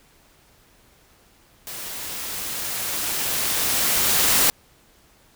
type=noise with level ramp; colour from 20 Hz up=white; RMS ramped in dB=-34 to -17 dBFS; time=1.67-4.5 s; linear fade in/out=0 ms; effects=pink hiss -56 dBFS RMS until 5.35 s